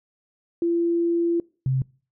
sine tone pair in turn, 340 / 131.62 Hz, F4 / C3, -46 / +11 cents, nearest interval octave + major third, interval 1643 cents, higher first, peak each -19 dBFS, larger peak neither, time 0.62-1.4 / 1.66-1.82 s, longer first, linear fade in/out 2 ms, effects noise-tail reverb RT60 0.4 s tail -25 dB re dry

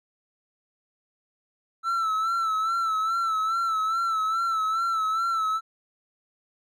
triangle tone with vibrato, 1325 Hz, E6, 9 cents sharp, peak -21 dBFS, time 1.83-5.61 s, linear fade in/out 50 ms, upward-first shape sine, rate 2.4 Hz, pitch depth 54 cents each way, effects none

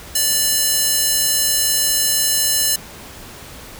square tone with high-pass filter, 587.3 Hz, D5, in tune, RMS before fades -17 dBFS, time 0.15-2.76 s, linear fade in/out 5 ms, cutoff 5600 Hz, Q 0.61, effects pink hiss -37 dBFS RMS until 3.79 s

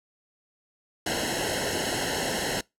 pink noise with comb filter, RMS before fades -28 dBFS, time 1.06-2.61 s, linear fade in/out 5 ms, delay 0.84 ms, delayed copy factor -0.95, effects noise-tail reverb RT60 0.2 s tail -24 dB re dry + low-pass 10000 Hz 12 dB/octave

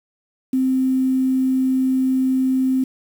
sine tone with quantisation, 260.8 Hz, C4, 5 cents flat, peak -15 dBFS, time 0.53-2.84 s, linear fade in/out 5 ms, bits 7, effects none

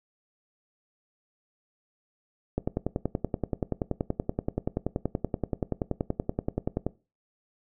click train, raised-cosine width 2 ms, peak -13 dBFS, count 46, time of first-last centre 2.58-6.866 s, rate 10.5 Hz, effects noise-tail reverb RT60 0.3 s tail -20 dB re dry

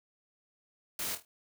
white noise with echo, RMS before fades -36 dBFS, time 0.99-1.15 s, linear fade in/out 2 ms, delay 25 ms, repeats 4, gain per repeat -8 dB, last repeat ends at 1.25 s, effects none

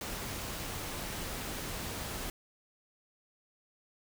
pink noise, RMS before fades -39 dBFS, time 0.01-2.3 s, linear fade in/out 2 ms, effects none

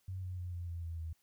sine tone with pitch steps, 93.6 / 91.36 / 89.17 / 87.03 / 84.94 / 82.91 / 80.92 Hz, F#2 / F#2 / F2 / F2 / F2 / E2 / E2, +20 / -21 / +37 / -6 / -48 / +11 / -32 cents, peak -38 dBFS, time 0.08-1.13 s, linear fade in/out 5 ms, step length 150 ms, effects white hiss -75 dBFS RMS until 1.22 s

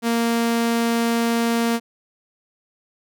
sawtooth tone, 232.3 Hz, A#3, 6 cents flat, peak -14 dBFS, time 0.02-1.8 s, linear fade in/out 50 ms, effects none

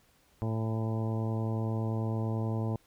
harmonic tone with a mistuned harmonic, 111.3 Hz, A2, 20 cents sharp, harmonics 1 / 2 / 3 / 4 / 5 / 6 / 7 / 8 / 9, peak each -30 / -36 / -40 / -42 / -44 / -46 / -47 / -48 / -49 dBFS, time 0.42-2.76 s, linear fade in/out 0 ms, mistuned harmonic 7, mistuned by +34 cents, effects pink hiss -66 dBFS RMS until 2.86 s

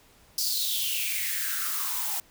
blue noise with high-pass filter sweep, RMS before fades -29 dBFS, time 0.38-2.2 s, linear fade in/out 2 ms, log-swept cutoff 5000 to 760 Hz, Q 6.5, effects pink hiss -58 dBFS RMS until 2.3 s

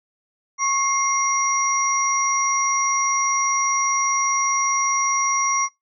sine tone cluster, 1095 / 2120 / 5740 Hz, C#6 / C7 / F8, -22 / +22 / +47 cents, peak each -21 / -26 / -21 dBFS, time 0.58-5.69 s, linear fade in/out 50 ms, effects noise-tail reverb RT60 0.2 s tail -26 dB re dry

